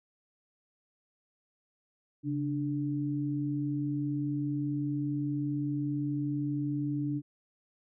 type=tone pair together; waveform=sine; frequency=138.61 / 293.7 Hz; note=C#3 / D4; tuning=0 / 0 cents; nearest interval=octave + minor second; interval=1300 cents; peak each=-33 / -31 dBFS; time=2.23-7.22 s; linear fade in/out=50 ms; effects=none